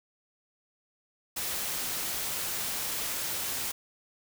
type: noise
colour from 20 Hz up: white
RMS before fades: -33 dBFS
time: 1.36-3.72 s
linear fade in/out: 10 ms
effects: none